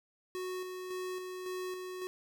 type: tone with tremolo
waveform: square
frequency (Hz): 368.2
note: F#4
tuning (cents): -8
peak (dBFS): -37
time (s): 0.35-2.07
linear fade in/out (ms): 0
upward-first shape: square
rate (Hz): 1.8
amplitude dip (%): 35
effects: none